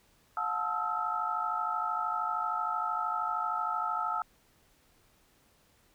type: tone cluster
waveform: sine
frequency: 720 / 876 / 1289 / 1342 Hz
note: F#5 / A5 / E6 / E6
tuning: -47 / -8 / -39 / +31 cents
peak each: -38 / -35 / -33 / -35 dBFS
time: 0.37-4.22 s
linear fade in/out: 2 ms
effects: pink hiss -66 dBFS RMS until 5.94 s